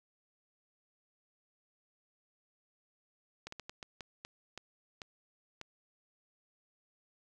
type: slowing click train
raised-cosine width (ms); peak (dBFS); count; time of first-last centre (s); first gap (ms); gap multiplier
0.2; -26; 10; 3.47-5.614; 54; 1.35
effects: none